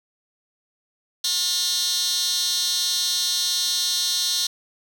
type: tone with high-pass filter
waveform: 15% pulse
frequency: 358.6 Hz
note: F4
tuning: 46 cents sharp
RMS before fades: -23 dBFS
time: 1.24-4.47 s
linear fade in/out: 5 ms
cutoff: 4400 Hz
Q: 5
effects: none